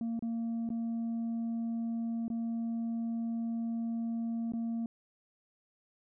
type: tone with dropouts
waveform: sine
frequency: 230 Hz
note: A#3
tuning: 23 cents flat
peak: -29 dBFS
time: 0.01-4.86 s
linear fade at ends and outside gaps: 2 ms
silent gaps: 0.193-0.224 / 0.691-0.702 / 2.281-2.301 / 4.521-4.535 s
effects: tanh soft clip ceiling -31 dBFS